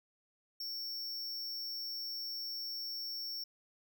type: tone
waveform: square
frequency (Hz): 5460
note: F8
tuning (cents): -40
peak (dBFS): -39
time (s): 0.6-3.44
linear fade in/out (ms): 5
effects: none